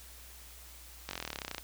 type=slowing click train; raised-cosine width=0.2 ms; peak=-19 dBFS; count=19; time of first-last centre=1.09-1.582 s; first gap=21 ms; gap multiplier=1.03; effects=added 60 Hz sine -53 dBFS peak until 1.63 s + white hiss -53 dBFS RMS until 1.63 s